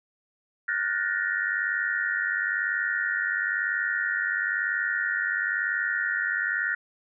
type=tone cluster; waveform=sine; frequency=1425 / 1506 / 1769 / 1869 Hz; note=F6 / F#6 / A6 / A#6; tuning=+34 / +30 / +9 / +4 cents; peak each=-30 dBFS; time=0.68-6.75 s; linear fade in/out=5 ms; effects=none